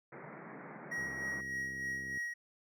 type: band-pass noise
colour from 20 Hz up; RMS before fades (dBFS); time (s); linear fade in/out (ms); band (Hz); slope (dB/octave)
pink; -49; 0.12-1.41; 5; 130 to 2200; 96
type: tone with tremolo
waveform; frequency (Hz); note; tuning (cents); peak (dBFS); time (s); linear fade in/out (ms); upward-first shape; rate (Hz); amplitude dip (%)
triangle; 1900; A#6; +33; -33; 0.91-2.34; 10; sine; 3.3; 45
type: click train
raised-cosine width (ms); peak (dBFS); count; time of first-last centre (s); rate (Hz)
3; -37; 80; 0.98-2.173; 66.2
effects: high-pass 80 Hz 12 dB/octave